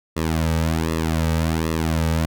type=tone with flanger; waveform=sawtooth; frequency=80.7 Hz; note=E2; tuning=36 cents flat; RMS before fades=-21 dBFS; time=0.16-2.26 s; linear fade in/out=10 ms; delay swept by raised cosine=1.3 to 2.9 ms; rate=1.3 Hz; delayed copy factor=-0.9; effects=none